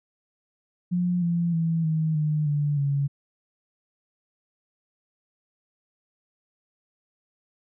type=tone with pitch steps; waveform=sine; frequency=177.6 / 170.86 / 164.37 / 158.13 / 152.13 / 146.35 / 140.8 Hz; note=F3 / F3 / E3 / D#3 / D#3 / D3 / C#3; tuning=+29 / -38 / -5 / +28 / -39 / -6 / +27 cents; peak=-21 dBFS; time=0.91-3.08 s; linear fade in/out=20 ms; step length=310 ms; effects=none